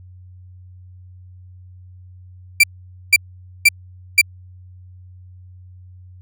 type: tone bursts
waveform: 40% pulse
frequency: 2349 Hz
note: D7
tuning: in tune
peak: -6 dBFS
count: 4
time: 2.6-4.214 s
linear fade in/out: 5 ms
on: 36 ms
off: 490 ms
effects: added 91 Hz sine -39 dBFS peak until 6.21 s